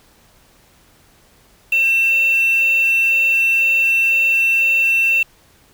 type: tone with quantisation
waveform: sine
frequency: 2689 Hz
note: E7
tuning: 34 cents sharp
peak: -12 dBFS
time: 1.72-5.23 s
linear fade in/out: 5 ms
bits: 5
effects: pink hiss -52 dBFS RMS until 5.73 s